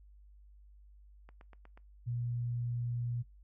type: click train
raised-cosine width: 0.5 ms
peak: -40 dBFS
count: 5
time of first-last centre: 1.29-1.775 s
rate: 8.25 Hz
type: tone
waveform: sine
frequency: 120 Hz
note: B2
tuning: 49 cents flat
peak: -33 dBFS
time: 2.06-3.23 s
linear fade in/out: 20 ms
effects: noise-tail reverb RT60 0.2 s tail -22 dB re dry + added 50 Hz sine -55 dBFS peak until 3.43 s